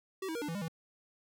square tone with pitch steps, 382.1 / 321.6 / 472 / 295.3 / 165.8 / 202.3 / 163.4 Hz, G4 / E4 / A#4 / D4 / E3 / G#3 / E3, -44 / -43 / +22 / +10 / +10 / -45 / -15 cents, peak -36 dBFS, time 0.22-0.682 s, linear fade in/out 5 ms, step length 66 ms, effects none

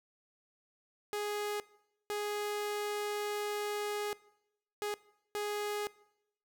sawtooth tone bursts at uneven times, 415.3 Hz, G#4, in tune, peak -30 dBFS, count 4, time 1.13-1.6 / 2.1-4.13 / 4.82-4.94 / 5.35-5.87 s, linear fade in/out 0 ms, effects noise-tail reverb RT60 0.8 s tail -21 dB re dry

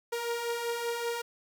sawtooth beating tone pair, 466.2 / 471.4 Hz, A#4 / A#4, 0 / +19 cents, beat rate 5.2 Hz, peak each -34 / -28 dBFS, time 0.12-1.22 s, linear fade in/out 10 ms, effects none

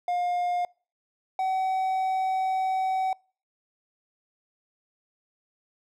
triangle tone pair in turn, 710 / 757 Hz, F5 / F#5, +28 / +39 cents, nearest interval minor second, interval 111 cents, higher second, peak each -22 dBFS, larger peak neither, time 0.08-0.65 / 1.39-3.13 s, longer second, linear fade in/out 2 ms, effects noise-tail reverb RT60 0.4 s tail -26 dB re dry

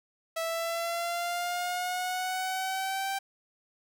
sawtooth linear sweep, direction up, 654 to 783 Hz, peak -26 dBFS, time 0.36-3.19 s, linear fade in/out 10 ms, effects 9-bit

